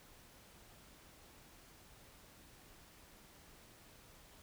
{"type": "silence", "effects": ["pink hiss -61 dBFS RMS until 4.42 s"]}